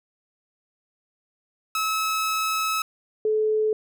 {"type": "tone pair in turn", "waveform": ["sawtooth", "sine"], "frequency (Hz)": [1294, 431.8], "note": ["E6", "A4"], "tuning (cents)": [-32, -33], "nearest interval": "octave + perfect fifth", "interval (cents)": 1901, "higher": "first", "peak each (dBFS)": -19, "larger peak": "neither", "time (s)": [[1.75, 2.82], [3.25, 3.73]], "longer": "first", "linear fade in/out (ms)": 2, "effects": []}